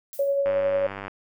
violet noise with exponential decay, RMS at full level -38 dBFS, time 0.13-0.47 s, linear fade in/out 0 ms, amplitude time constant 73 ms
sine tone with tremolo, 558 Hz, C#5, 11 cents sharp, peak -19 dBFS, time 0.19-0.87 s, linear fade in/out 5 ms, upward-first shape sine, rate 11 Hz, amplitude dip 30%
click train, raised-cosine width 0.5 ms, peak -19 dBFS, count 62, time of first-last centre 0.46-1.081 s, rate 98.3 Hz
effects none

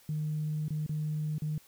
sine tone with dropouts, 152.8 Hz, D#3, 31 cents flat, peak -29 dBFS, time 0.09-1.58 s, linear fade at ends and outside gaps 2 ms, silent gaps 0.682-0.705 / 0.864-0.893 / 1.382-1.42 s, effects tanh soft clip ceiling -25 dBFS + white hiss -60 dBFS RMS until 1.67 s

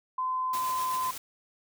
sine tone, 1026 Hz, C6, 34 cents flat, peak -27 dBFS, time 0.18-1.11 s, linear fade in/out 5 ms
white noise with tremolo, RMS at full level -38 dBFS, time 0.53-1.18 s, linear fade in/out 5 ms, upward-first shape sine, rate 8 Hz, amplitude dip 30%
effects none

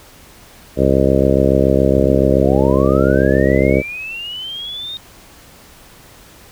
harmonic tone, 67.1 Hz, C2, 44 cents sharp, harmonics 1 / 2 / 3 / 4 / 5 / 6 / 7 / 8 / 9, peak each -19 / -19 / -19 / -19 / -19 / -19 / -19 / -19 / -19 dBFS, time 0.76-3.83 s, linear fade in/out 50 ms
sine linear sweep, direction up, 81 to 3717 Hz, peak -24 dBFS, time 1.97-4.97 s, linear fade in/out 0 ms
effects pink hiss -43 dBFS RMS until 6.51 s

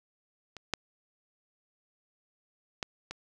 clicks, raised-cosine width 0.2 ms, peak -26 / -11 / -15 / -21 dBFS, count 4, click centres 0.567 / 0.737 / 2.828 / 3.11 s, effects none

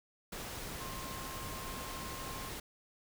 sine tone in noise, 1062 Hz, C6, 25 cents sharp, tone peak -47 dBFS, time 0.8-2.49 s, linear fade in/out 5 ms, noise pink, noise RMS -43 dBFS, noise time 0.32-2.6 s, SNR -7 dB, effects none

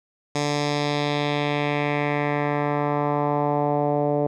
10% pulse tone with low-pass filter sweep, 146.2 Hz, D3, 7 cents flat, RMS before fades -23 dBFS, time 0.35-4.27 s, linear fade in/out 5 ms, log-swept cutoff 6300 to 570 Hz, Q 1.9, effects none

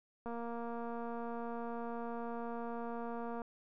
click train, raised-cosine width 1 ms, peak -30 dBFS, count 740, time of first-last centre 0.26-3.418 s, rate 234 Hz, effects none

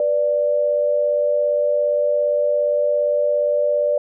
sine tone pair together, 489.9 / 587.3 Hz, B4 / D5, -14 / 0 cents, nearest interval minor third, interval 314 cents, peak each -23 / -16 dBFS, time 0-3.98 s, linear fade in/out 2 ms, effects none

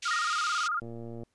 pink band-pass noise, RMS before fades -37 dBFS, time 0.02-0.68 s, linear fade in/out 10 ms, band 2500 to 6600 Hz, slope 24 dB/octave
sine tone with vibrato, 1318.5 Hz, E6, in tune, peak -27 dBFS, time 0.05-0.8 s, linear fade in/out 10 ms, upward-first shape square, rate 18 Hz, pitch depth 100 cents each way
sine tone with exponential decay, 1864.7 Hz, A#6, in tune, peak -30 dBFS, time 0.11-0.67 s, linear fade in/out 2 ms, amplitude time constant 120 ms
click train, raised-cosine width 2 ms, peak -29 dBFS, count 49, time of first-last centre 0.82-1.234 s, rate 116 Hz
effects pink hiss -75 dBFS RMS until 1.34 s + resampled to 24000 Hz

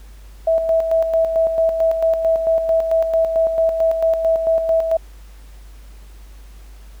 sine tone with tremolo, 653 Hz, E5, 17 cents flat, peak -12 dBFS, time 0.47-4.97 s, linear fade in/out 5 ms, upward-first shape square, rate 4.5 Hz, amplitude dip 50%, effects added 50 Hz sine -37 dBFS peak until 7 s + pink hiss -51 dBFS RMS until 7 s

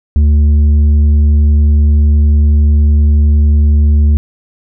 triangle tone with tanh clipping, 74.1 Hz, D2, 16 cents sharp, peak -6 dBFS, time 0.16-4.17 s, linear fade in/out 0 ms, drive 10 dB, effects none

